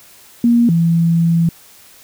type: tone pair in turn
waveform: sine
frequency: 236.5 / 167.23 Hz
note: A#3 / E3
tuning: +25 / +25 cents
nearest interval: tritone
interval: 600 cents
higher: first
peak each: -8 / -10 dBFS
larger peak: first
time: 0.44-0.69 / 0.69-1.49 s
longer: second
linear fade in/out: 2 ms
effects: white hiss -44 dBFS RMS until 2.03 s

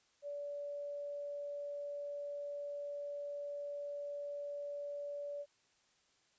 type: tone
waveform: sine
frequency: 576 Hz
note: D5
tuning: 34 cents flat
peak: -40 dBFS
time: 0.22-5.46 s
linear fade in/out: 50 ms
effects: white hiss -73 dBFS RMS until 6.38 s + resampled to 16000 Hz

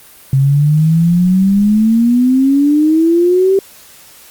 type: exponential sweep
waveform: sine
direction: up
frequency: 132.8 to 393.3 Hz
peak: -7 dBFS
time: 0.33-3.59 s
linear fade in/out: 2 ms
effects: white hiss -40 dBFS RMS until 4.3 s + Opus 32 kbps

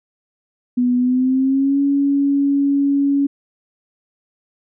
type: tone with pitch glide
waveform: sine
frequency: 246.9 to 280.4 Hz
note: B3 to C#4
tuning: 0 to +20 cents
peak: -13 dBFS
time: 0.77-3.27 s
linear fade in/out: 10 ms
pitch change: +220 cents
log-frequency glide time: 0.97-1.8 s
effects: none

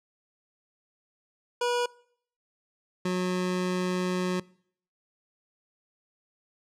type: tone pair in turn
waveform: 25% pulse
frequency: 484.9 / 182.15 Hz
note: B4 / F#3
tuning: -32 / -27 cents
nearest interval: octave + perfect fourth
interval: 1695 cents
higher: first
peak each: -21 / -22 dBFS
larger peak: first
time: 1.61-1.86 / 3.05-4.4 s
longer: second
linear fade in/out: 5 ms
effects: noise-tail reverb RT60 0.6 s tail -23 dB re dry + low-pass 8000 Hz 12 dB/octave

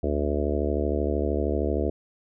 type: harmonic tone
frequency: 73 Hz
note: D2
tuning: 10 cents flat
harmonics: 1 / 3 / 4 / 5 / 6 / 7 / 8 / 9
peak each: -27 / -33 / -31 / -30 / -31 / -33 / -36 / -34 dBFS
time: 0.03-1.9 s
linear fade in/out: 5 ms
effects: none

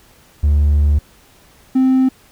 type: tone pair in turn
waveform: triangle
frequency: 73.42 / 260.9 Hz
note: D2 / C4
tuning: 0 / -5 cents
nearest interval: octave + minor seventh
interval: 2195 cents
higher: second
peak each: -7 dBFS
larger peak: neither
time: 0.43-0.99 / 1.75-2.09 s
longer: first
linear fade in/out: 10 ms
effects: tanh soft clip ceiling -4 dBFS + pink hiss -49 dBFS RMS until 2.31 s

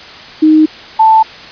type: tone pair in turn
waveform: sine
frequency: 311.1 / 882.7 Hz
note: D#4 / A5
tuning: 0 / +5 cents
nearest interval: octave + tritone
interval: 1805 cents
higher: second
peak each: -3 dBFS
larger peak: neither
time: 0.42-0.66 / 0.99-1.23 s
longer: neither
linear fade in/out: 10 ms
effects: white hiss -31 dBFS RMS until 1.51 s + resampled to 11025 Hz

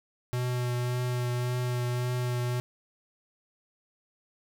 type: tone with vibrato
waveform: square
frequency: 123.47 Hz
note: B2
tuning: in tune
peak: -28 dBFS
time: 0.33-2.6 s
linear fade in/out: 0 ms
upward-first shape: triangle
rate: 1.8 Hz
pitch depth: 17 cents each way
effects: none

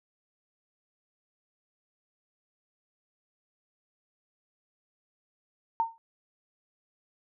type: tone with exponential decay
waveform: sine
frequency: 911 Hz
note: A#5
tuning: 40 cents flat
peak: -20 dBFS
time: 5.8-5.98 s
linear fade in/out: 0 ms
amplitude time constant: 37 ms
effects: none

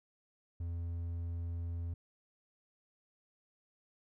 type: tone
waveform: triangle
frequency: 85 Hz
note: F2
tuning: 46 cents flat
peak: -34 dBFS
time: 0.6-1.94 s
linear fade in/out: 5 ms
effects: none

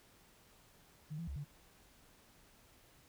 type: tone with pitch steps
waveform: sine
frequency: 152.5 / 167.7 / 69.8 / 144.4 Hz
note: D#3 / E3 / C#2 / D3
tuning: -34 / +30 / +13 / -29 cents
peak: -40 dBFS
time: 1.1-1.448 s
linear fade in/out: 20 ms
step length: 87 ms
effects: pink hiss -65 dBFS RMS until 3.08 s

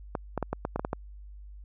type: clicks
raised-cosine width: 1 ms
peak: -15 dBFS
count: 9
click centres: 0.152 / 0.377 / 0.427 / 0.53 / 0.651 / 0.76 / 0.795 / 0.849 / 0.931 s
effects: added 50 Hz sine -43 dBFS peak until 1.64 s

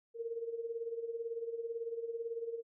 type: tone with tremolo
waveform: sine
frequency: 461.9 Hz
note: A#4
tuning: 16 cents flat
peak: -34 dBFS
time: 0.14-2.63 s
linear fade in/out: 50 ms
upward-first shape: sine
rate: 18 Hz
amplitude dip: 70%
effects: none

